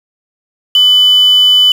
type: tone with quantisation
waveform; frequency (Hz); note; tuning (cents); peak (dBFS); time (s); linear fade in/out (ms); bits
sine; 3000; F#7; +23; -4; 0.75-1.72; 2; 4
effects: none